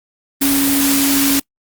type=tone in noise; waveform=sine; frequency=277.2 Hz; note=C#4; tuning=in tune; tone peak=-14 dBFS; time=0.41-1.4 s; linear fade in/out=10 ms; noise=white; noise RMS=-17 dBFS; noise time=0.41-1.4 s; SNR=0 dB; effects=noise-tail reverb RT60 0.1 s tail -26 dB re dry + Opus 24 kbps